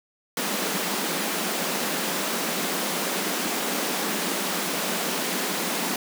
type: high-pass noise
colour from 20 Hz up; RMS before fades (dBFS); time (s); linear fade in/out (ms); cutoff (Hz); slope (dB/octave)
pink; -27; 0.37-5.96; 2; 170; 96
effects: none